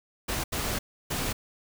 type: noise bursts at uneven times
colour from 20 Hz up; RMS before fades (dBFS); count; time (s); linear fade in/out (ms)
pink; -30; 3; 0.28-0.44 / 0.52-0.79 / 1.1-1.33; 10
effects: none